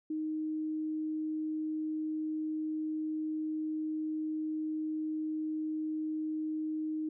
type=tone; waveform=sine; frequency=311.1 Hz; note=D#4; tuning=in tune; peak=-32 dBFS; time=0.1-7.09 s; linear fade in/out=5 ms; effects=none